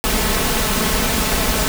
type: noise with comb filter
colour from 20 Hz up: pink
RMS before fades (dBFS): -18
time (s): 0.04-1.68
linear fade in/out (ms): 0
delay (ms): 4.6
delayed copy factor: +0.55
effects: none